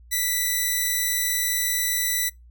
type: tone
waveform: 5% pulse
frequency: 1975.5 Hz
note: B6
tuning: in tune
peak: -11 dBFS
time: 0.11-2.3 s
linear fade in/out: 20 ms
effects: noise-tail reverb RT60 0.2 s tail -26 dB re dry + added 59 Hz sine -46 dBFS peak until 2.5 s